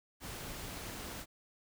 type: noise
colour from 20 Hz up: pink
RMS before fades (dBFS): -44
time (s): 0.2-1.26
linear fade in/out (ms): 50
effects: none